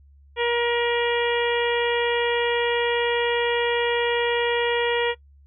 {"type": "harmonic tone", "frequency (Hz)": 474.9, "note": "A#4", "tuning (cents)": 32, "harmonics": [1, 2, 3, 4, 5, 6, 7], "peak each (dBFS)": [-22, -27, -34, -29, -31, -32, -33], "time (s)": [0.36, 5.15], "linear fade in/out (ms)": 50, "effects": ["noise-tail reverb RT60 0.1 s tail -21 dB re dry", "added 70 Hz sine -49 dBFS peak until 5.46 s"]}